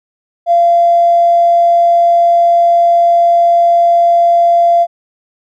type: tone with tanh clipping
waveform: triangle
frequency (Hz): 687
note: F5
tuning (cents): -29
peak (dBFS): -5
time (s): 0.46-4.87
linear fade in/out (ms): 50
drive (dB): 2
effects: none